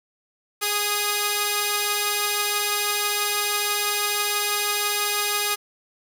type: tone pair together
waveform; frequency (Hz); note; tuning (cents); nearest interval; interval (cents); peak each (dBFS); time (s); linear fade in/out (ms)
5% pulse; 412.8 / 1244.5; G#4 / D#6; -10 / 0; octave + perfect fifth; 1910; -13; 0.61-5.56; 20
effects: none